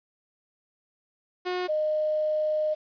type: tone pair in turn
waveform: sawtooth / sine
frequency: 362.2 / 614.1 Hz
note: F#4 / D#5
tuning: -37 / -23 cents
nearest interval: major sixth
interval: 914 cents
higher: second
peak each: -23 dBFS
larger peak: neither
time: 1.45-1.68 / 1.68-2.75 s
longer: second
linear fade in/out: 20 ms
effects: resampled to 11025 Hz + 9-bit